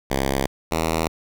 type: tone pair in turn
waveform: 5% pulse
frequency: 67.6 / 80.84 Hz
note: C#2 / E2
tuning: -43 / -33 cents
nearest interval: minor third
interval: 310 cents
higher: second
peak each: -9 / -9 dBFS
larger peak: neither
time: 0.1-0.47 / 0.71-1.08 s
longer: neither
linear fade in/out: 10 ms
effects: none